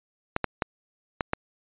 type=clicks; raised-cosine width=0.5 ms; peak=-9 dBFS; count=5; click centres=0.364 / 0.443 / 0.622 / 1.208 / 1.334 s; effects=resampled to 8000 Hz